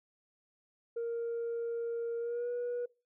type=tone with pitch glide; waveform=sine; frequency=466.2 to 484.6 Hz; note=A#4 to B4; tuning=0 to -33 cents; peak=-31 dBFS; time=0.96-2.86 s; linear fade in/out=10 ms; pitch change=+67 cents; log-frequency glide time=2.19-2.49 s; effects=noise-tail reverb RT60 0.3 s tail -23 dB re dry + tanh soft clip ceiling -31 dBFS